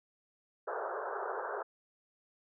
pink band-pass noise, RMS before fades -38 dBFS, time 0.67-1.63 s, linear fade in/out 10 ms, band 380 to 1600 Hz, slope 96 dB/octave, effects none

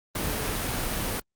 sine tone in noise, 434 Hz, A4, 24 cents flat, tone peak -39 dBFS, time 0.21-0.53 s, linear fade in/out 5 ms, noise pink, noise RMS -29 dBFS, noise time 0.15-1.2 s, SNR -13 dB, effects Opus 32 kbps

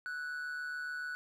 triangle tone with amplitude modulation, 1480 Hz, F#6, in tune, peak -33 dBFS, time 0.06-1.15 s, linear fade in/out 0 ms, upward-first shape sine, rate 147 Hz, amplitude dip 50%, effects none

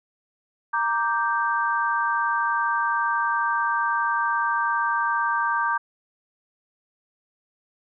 sine chord, G minor, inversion first, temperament equal, 932.3 / 1174.7 / 1568 Hz, Bb5 / D6 / G6, 0 / 0 / 0 cents, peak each -25 dBFS, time 0.73-5.78 s, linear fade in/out 10 ms, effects none

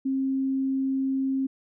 sine tone, 267.4 Hz, C4, 38 cents sharp, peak -23 dBFS, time 0.05-1.47 s, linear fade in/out 10 ms, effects none

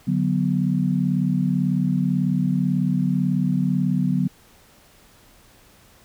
sine chord, B minor, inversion first, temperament equal, 146.83 / 185 / 246.9 Hz, D3 / F#3 / B3, 0 / 0 / 0 cents, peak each -23 / -21 / -24 dBFS, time 0.07-4.28 s, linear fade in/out 10 ms, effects pink hiss -53 dBFS RMS until 6.04 s

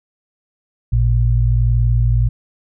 sine tone pair together, 54.89 / 116.3 Hz, A1 / A#2, -3 / -4 cents, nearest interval octave + minor second, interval 1299 cents, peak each -14 dBFS, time 0.92-2.29 s, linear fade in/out 10 ms, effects none

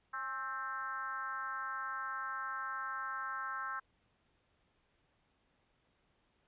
sine tone with frequency modulation, 1318.5 Hz, E6, in tune, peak -37 dBFS, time 0.13-3.8 s, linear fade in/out 10 ms, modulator 249 Hz, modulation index 1.3, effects pink hiss -75 dBFS RMS until 6.47 s + resampled to 8000 Hz

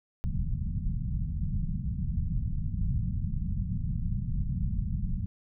pink low-pass noise, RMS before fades -30 dBFS, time 0.24-5.26 s, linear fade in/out 0 ms, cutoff 200 Hz, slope 48 dB/octave, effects none

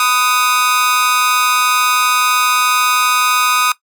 sawtooth tone with amplitude modulation, 1245 Hz, D#6, 1 cent sharp, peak -4 dBFS, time 0-3.72 s, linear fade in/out 2 ms, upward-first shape sine, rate 242 Hz, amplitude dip 85%, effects noise-tail reverb RT60 0.1 s tail -17 dB re dry

